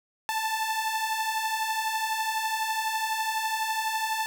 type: beating tone pair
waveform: sawtooth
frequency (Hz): 872 / 884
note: A5 / A5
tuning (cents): -16 / +8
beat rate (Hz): 12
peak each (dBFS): -29 / -24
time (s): 0.29-4.26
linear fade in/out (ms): 0
effects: none